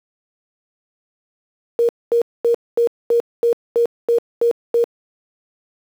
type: tone bursts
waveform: sine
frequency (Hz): 470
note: A#4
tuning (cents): +14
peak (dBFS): -11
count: 10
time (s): 1.79-4.84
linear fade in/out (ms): 0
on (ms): 98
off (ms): 230
effects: high-pass 300 Hz 12 dB/octave + 7-bit